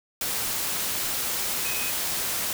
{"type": "tone in noise", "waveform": "sine", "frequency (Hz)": 2523, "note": "D#7", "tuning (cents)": 23, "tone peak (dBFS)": -33, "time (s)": [1.65, 1.9], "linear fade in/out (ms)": 2, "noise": "white", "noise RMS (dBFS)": -28, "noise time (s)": [0.21, 2.53], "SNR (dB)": -8, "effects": []}